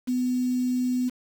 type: tone with quantisation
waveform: sine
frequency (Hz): 250.5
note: B3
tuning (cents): +25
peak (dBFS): -22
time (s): 0.07-1.1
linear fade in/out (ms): 20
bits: 7
effects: none